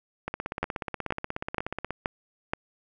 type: two click trains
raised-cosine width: 0.5 ms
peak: -16 / -11 dBFS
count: 28 / 5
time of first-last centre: 0.28-1.907 / 0.63-2.535 s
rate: 16.6 / 2.1 Hz
effects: none